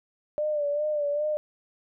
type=tone with vibrato; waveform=sine; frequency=592 Hz; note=D5; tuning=14 cents sharp; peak=-24 dBFS; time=0.38-1.37 s; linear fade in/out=0 ms; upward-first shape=sine; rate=2.5 Hz; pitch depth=51 cents each way; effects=none